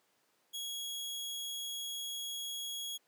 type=tone; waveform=sawtooth; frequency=3322 Hz; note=G#7; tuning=in tune; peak=-35 dBFS; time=0.53-2.98 s; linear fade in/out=20 ms; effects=pink hiss -73 dBFS RMS until 3.07 s + high-pass 300 Hz 12 dB/octave